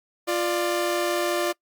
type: tone pair together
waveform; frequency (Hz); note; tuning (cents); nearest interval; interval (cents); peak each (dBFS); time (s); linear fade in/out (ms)
sawtooth; 349.2 / 593.1; F4 / D5; 0 / +17; major sixth; 917; -21 / -22; 0.27-1.53; 20
effects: noise-tail reverb RT60 0.1 s tail -24 dB re dry + Opus 48 kbps